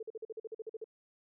sine tone bursts, 442.3 Hz, A4, 9 cents sharp, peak -38 dBFS, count 12, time 0-0.843 s, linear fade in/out 5 ms, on 29 ms, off 45 ms, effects none

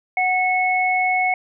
sine tone pair together, 740 / 2196 Hz, F#5 / C#7, 0 / -17 cents, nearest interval octave + perfect fifth, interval 1883 cents, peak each -19 dBFS, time 0.17-1.34 s, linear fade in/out 2 ms, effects none

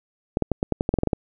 clicks, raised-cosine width 2 ms, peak -7 dBFS, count 12, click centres 0.371 / 0.423 / 0.517 / 0.629 / 0.723 / 0.809 / 0.891 / 0.94 / 0.987 / 1.034 / 1.073 / 1.132 s, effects none

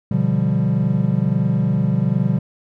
triangle chord, G dominant seventh, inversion first, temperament equal with one note detuned, 123.47 / 145.82 / 174.61 / 196 Hz, B2 / D3 / F3 / G3, 0 / -12 / 0 / 0 cents, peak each -19 dBFS, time 0.11-2.39 s, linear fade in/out 5 ms, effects none

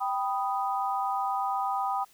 sine chord, G augmented, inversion none, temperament equal, 784 / 987.8 / 1244.5 Hz, G5 / B5 / D#6, 0 / 0 / 0 cents, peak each -29 / -32 / -32 dBFS, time 0-2.05 s, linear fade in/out 20 ms, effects white hiss -60 dBFS RMS until 2.13 s

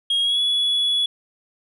sine tone with pitch glide, 3271 to 3392 Hz, G#7 to G#7, -27 to +36 cents, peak -15 dBFS, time 0.1-1.06 s, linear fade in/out 5 ms, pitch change +63 cents, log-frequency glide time 0.22-0.4 s, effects tanh soft clip ceiling -16 dBFS

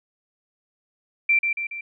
sine tone with echo, 2352 Hz, D7, 2 cents sharp, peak -15 dBFS, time 1.29-1.39 s, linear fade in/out 5 ms, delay 140 ms, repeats 3, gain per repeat -5 dB, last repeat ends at 1.81 s, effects none

